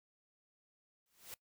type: noise with exponential growth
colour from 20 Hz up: white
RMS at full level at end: -45 dBFS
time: 1.06-1.34 s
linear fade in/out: 1 ms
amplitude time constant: 60 ms
effects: noise-tail reverb RT60 0.1 s tail -21 dB re dry